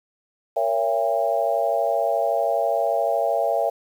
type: chord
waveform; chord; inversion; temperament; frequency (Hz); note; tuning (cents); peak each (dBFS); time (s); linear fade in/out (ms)
sine; A# diminished seventh; none; just; 466.2 / 559.4 / 671.3 / 805.5; A#4 / C#5 / E5 / G5; 0 / +16 / +31 / +47; -28 / -24 / -22 / -26; 0.56-3.7; 10
effects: 8-bit